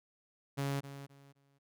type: tone with echo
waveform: sawtooth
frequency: 139.3 Hz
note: C#3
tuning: 9 cents sharp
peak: -29 dBFS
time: 0.57-0.81 s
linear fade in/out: 20 ms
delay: 260 ms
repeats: 3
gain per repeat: -12 dB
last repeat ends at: 1.59 s
effects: none